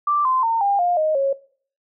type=tone with pitch steps; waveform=sine; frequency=1174.7 / 1034.5 / 911.1 / 802.3 / 706.6 / 622.3 / 548 Hz; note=D6 / C6 / A#5 / G5 / F5 / D#5 / C#5; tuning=0 / -20 / -40 / +40 / +20 / 0 / -20 cents; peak=-16 dBFS; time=0.07-1.33 s; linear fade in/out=5 ms; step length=180 ms; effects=noise-tail reverb RT60 0.5 s tail -20 dB re dry